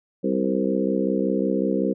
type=harmonic tone with a mistuned harmonic; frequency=65.41 Hz; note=C2; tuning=in tune; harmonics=3 / 4 / 5 / 6 / 7 / 8; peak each=-25 / -26 / -27 / -28 / -28 / -29 dBFS; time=0.23-1.94 s; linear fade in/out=20 ms; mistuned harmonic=7; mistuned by=+35 cents; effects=none